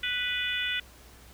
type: harmonic tone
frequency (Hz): 493.9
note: B4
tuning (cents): 0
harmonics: 3 / 4 / 5 / 6 / 7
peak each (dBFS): -34 / -34 / -34 / -34 / -34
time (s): 0.03-0.8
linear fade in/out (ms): 5
effects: added 60 Hz sine -53 dBFS peak until 1.33 s + pink hiss -54 dBFS RMS until 1.33 s